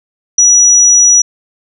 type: tone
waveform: sine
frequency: 5850 Hz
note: F#8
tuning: 21 cents flat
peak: -3 dBFS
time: 0.38-1.22 s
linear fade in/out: 5 ms
effects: none